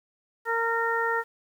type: harmonic tone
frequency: 460 Hz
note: A#4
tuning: 23 cents flat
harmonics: 1 / 2 / 3 / 4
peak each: -29 / -29 / -29 / -29 dBFS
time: 0.45-1.24 s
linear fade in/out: 50 ms
effects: 9-bit